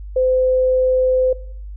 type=tone; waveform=sine; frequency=513 Hz; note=C5; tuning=34 cents flat; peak=-13 dBFS; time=0.16-1.33 s; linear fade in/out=5 ms; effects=noise-tail reverb RT60 0.6 s tail -19 dB re dry + added 50 Hz sine -29 dBFS peak until 1.76 s